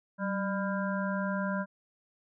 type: harmonic tone with a mistuned harmonic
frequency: 199.9 Hz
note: G3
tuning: 34 cents sharp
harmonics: 1 / 3 / 5 / 7 / 8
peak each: -31 / -36 / -38 / -39 / -40 dBFS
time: 0.18-1.66 s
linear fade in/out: 50 ms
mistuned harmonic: 1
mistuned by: -74 cents
effects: none